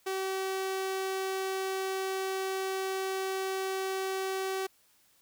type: tone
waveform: sawtooth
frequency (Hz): 382.1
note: G4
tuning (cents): -44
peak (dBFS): -27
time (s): 0.06-4.67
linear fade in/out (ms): 10
effects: white hiss -66 dBFS RMS until 5.21 s